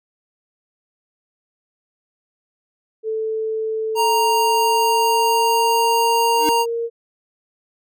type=tone with pitch glide; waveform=sine; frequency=440 to 464.3 Hz; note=A4 to A#4; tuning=0 to -7 cents; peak=-20 dBFS; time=3.03-6.9 s; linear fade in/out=50 ms; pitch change=+93 cents; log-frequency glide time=4.2-6.62 s
type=tone; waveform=square; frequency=932.3 Hz; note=A#5; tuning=in tune; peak=-16 dBFS; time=3.95-6.66 s; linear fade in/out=50 ms
type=tone with exponential growth; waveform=square; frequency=309 Hz; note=D#4; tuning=12 cents flat; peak=-18 dBFS; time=6.33-6.49 s; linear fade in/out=0 ms; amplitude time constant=34 ms
effects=none